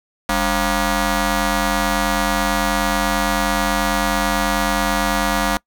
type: ring-modulated tone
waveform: 10% pulse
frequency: 246.3 Hz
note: B3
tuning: 5 cents flat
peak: -5 dBFS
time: 0.29-5.57 s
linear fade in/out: 2 ms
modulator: 448 Hz
effects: noise-tail reverb RT60 0.1 s tail -25 dB re dry